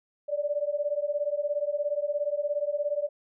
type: beating tone pair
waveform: sine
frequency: 576 / 593 Hz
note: D5 / D5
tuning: -34 / +17 cents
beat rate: 17 Hz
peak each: -29 dBFS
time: 0.28-3.09 s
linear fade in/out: 20 ms
effects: none